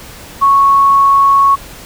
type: tone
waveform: sine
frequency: 1106 Hz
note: C#6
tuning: 4 cents flat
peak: -5 dBFS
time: 0.41-1.56 s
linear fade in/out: 20 ms
effects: pink hiss -33 dBFS RMS until 1.85 s

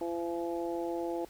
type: harmonic tone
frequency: 170 Hz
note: F3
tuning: 46 cents flat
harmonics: 2 / 3 / 4 / 5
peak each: -34 / -38 / -40 / -42 dBFS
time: 0.01-1.25 s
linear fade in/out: 2 ms
effects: pink hiss -57 dBFS RMS until 1.29 s

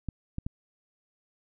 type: clicks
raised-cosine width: 5 ms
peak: -20 dBFS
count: 3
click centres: 0.087 / 0.384 / 0.465 s
effects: none

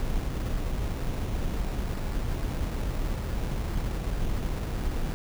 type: noise with sample-and-hold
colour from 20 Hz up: brown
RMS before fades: -29 dBFS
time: 0-5.14 s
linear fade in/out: 0 ms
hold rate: 3150 Hz
effects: none

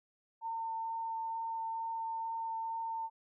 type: tone with vibrato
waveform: sine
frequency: 905 Hz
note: A5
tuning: 48 cents sharp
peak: -35 dBFS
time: 0.41-3.1 s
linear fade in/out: 50 ms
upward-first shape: triangle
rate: 2.2 Hz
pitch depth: 9 cents each way
effects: none

